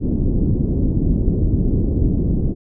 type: low-pass noise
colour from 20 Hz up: pink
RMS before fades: -17 dBFS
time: 0-2.55 s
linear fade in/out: 50 ms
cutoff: 340 Hz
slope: 24 dB/octave
effects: none